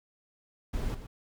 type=noise with echo; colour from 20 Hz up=brown; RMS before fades=-32 dBFS; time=0.73-0.95 s; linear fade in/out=10 ms; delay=120 ms; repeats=1; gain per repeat=-10 dB; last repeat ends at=1.07 s; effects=none